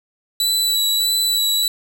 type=tone with vibrato; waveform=sawtooth; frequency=3951 Hz; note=B7; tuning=in tune; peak=-13 dBFS; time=0.4-1.68 s; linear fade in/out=2 ms; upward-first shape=sine; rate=1.6 Hz; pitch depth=17 cents each way; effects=none

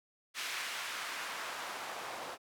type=noise with band-pass filter sweep; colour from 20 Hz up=white; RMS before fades=-41 dBFS; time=0.34-2.38 s; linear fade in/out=50 ms; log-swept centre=2200 to 690 Hz; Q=1; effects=none

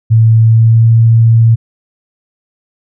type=tone with pitch glide; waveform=sine; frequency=112.5 to 114.27 Hz; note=A2 to A#2; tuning=+39 to -34 cents; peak=-3 dBFS; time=0.1-1.56 s; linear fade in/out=20 ms; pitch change=+27 cents; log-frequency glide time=0.42-0.89 s; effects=none

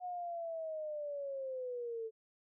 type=linear sweep; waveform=sine; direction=down; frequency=730 to 440 Hz; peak=-38 dBFS; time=0-2.11 s; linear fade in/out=50 ms; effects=none

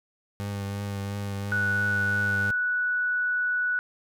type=tone with vibrato; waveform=30% pulse; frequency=100.4 Hz; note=G2; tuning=42 cents sharp; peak=-27 dBFS; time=0.4-2.51 s; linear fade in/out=0 ms; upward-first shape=triangle; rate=2.9 Hz; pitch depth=25 cents each way
type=tone; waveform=sine; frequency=1476 Hz; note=F#6; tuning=5 cents flat; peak=-23 dBFS; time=1.52-3.79 s; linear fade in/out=0 ms
effects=none

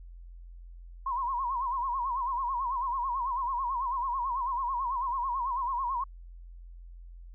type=tone with vibrato; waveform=sine; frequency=1018 Hz; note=C6; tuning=48 cents flat; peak=-28 dBFS; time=1.06-6.04 s; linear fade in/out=5 ms; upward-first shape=sine; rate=9.1 Hz; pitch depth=130 cents each way; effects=added 43 Hz sine -44 dBFS peak until 7.34 s

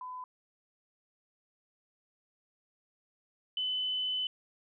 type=tone pair in turn; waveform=sine; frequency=1007 / 3018 Hz; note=B5 / F#7; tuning=+33 / +34 cents; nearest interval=octave + perfect fifth; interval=1901 cents; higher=second; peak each=-39 / -30 dBFS; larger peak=second; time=0.01-0.24 / 3.57-4.27 s; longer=second; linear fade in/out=2 ms; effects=none

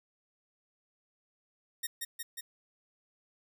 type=tone with echo; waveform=5% pulse; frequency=1855 Hz; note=A#6; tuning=9 cents flat; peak=-22 dBFS; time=1.83-1.87 s; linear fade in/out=10 ms; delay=180 ms; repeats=3; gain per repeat=-2 dB; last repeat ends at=2.41 s; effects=none

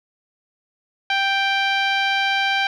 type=tone with low-pass filter; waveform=10% pulse; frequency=785 Hz; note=G5; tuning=2 cents sharp; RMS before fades=-20 dBFS; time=1.1-2.67 s; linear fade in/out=2 ms; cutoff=3100 Hz; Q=0.88; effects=none

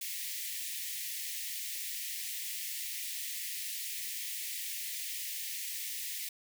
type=high-pass noise; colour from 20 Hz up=white; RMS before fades=-39 dBFS; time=0.01-6.29 s; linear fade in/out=5 ms; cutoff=1800 Hz; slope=96 dB/octave; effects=none

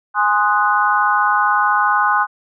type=chord; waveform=sine; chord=Ab dominant seventh; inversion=none; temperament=equal; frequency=830.6 / 1046.5 / 1244.5 / 1480 Hz; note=Ab5 / C6 / Eb6 / Gb6; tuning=0 / 0 / 0 / 0 cents; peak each=-18 dBFS; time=0.14-2.27 s; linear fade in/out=50 ms; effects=none

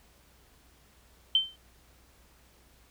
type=tone with exponential decay; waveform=sine; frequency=3100 Hz; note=G7; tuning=20 cents flat; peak=-17 dBFS; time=1.35-1.56 s; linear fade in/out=2 ms; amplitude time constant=44 ms; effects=added 60 Hz sine -62 dBFS peak until 2.9 s + pink hiss -62 dBFS RMS until 2.9 s

